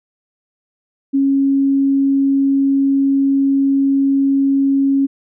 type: tone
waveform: sine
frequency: 274.4 Hz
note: C#4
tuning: 17 cents flat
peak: -11 dBFS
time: 1.13-5.07 s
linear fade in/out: 20 ms
effects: none